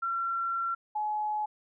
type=tone pair in turn; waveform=sine; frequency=1362 / 847.7 Hz; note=F6 / G#5; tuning=-44 / +35 cents; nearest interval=minor sixth; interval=821 cents; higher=first; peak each=-28 dBFS; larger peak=neither; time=0.02-0.75 / 0.95-1.46 s; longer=first; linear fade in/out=10 ms; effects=none